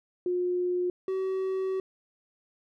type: tone pair in turn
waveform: sine / triangle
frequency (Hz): 358.3 / 379.6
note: F4 / F#4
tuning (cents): +44 / +44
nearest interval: minor second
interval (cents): 100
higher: second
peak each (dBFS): -25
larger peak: neither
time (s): 0.26-0.9 / 1.08-1.8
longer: second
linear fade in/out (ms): 2
effects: none